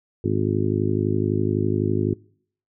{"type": "harmonic tone", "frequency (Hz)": 51.91, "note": "G#1", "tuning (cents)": 0, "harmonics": [2, 3, 4, 5, 6, 7, 8], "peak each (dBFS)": [-25, -28, -29, -27, -29, -25, -31], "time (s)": [0.24, 2.14], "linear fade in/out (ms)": 5, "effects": ["noise-tail reverb RT60 0.6 s tail -25 dB re dry"]}